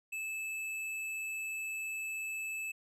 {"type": "tone", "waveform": "square", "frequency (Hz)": 2617, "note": "E7", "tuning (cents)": -13, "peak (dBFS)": -37, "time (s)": [0.12, 2.72], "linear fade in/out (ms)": 10, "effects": ["low-pass 12000 Hz 12 dB/octave"]}